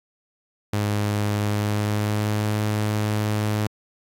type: tone with pitch glide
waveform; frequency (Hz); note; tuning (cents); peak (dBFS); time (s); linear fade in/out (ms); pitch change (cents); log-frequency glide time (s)
sawtooth; 103.83 to 106.07; G#2 to G#2; 0 to +37; -17; 0.73-3.67; 5; +37; 1.46-2.49
effects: AAC 64 kbps